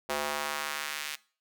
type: tone with high-pass filter sweep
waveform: square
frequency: 73.42 Hz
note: D2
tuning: in tune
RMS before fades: -34 dBFS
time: 0.09-1.16 s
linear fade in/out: 10 ms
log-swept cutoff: 550 to 2400 Hz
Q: 1
effects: noise-tail reverb RT60 0.4 s tail -20 dB re dry